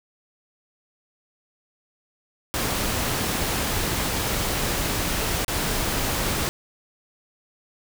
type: noise with dropouts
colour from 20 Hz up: pink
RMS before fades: -25 dBFS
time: 2.54-6.49 s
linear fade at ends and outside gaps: 0 ms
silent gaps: 5.447-5.481 s
effects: none